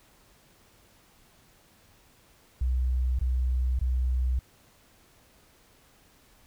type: tone bursts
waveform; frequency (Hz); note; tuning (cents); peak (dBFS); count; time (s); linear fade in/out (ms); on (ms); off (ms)
sine; 63; B1; +35; -23; 3; 2.61-4.392; 5; 580; 21
effects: pink hiss -60 dBFS RMS until 6.46 s